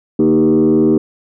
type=tone with frequency modulation; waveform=sine; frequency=311.1 Hz; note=D#4; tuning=in tune; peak=-7 dBFS; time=0.19-0.98 s; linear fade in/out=5 ms; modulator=80.1 Hz; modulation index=1.3; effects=tanh soft clip ceiling -5 dBFS